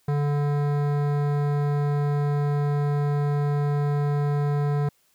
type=tone with hard clipping; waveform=sine; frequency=145 Hz; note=D3; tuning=22 cents flat; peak=-23 dBFS; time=0.08-4.89 s; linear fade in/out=5 ms; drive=16 dB; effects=white hiss -65 dBFS RMS until 5.14 s